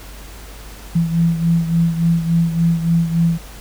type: beating tone pair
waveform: sine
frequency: 166.6 / 170.1 Hz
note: E3 / F3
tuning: +19 / -45 cents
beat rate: 3.5 Hz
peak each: -14 / -20 dBFS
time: 0.95-3.38 s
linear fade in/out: 10 ms
effects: added 50 Hz sine -35 dBFS peak until 3.6 s + pink hiss -39 dBFS RMS until 3.6 s